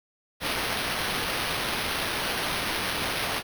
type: noise with sample-and-hold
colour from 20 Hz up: white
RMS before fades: -29 dBFS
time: 0.4-3.43 s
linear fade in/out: 50 ms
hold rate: 7350 Hz
effects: none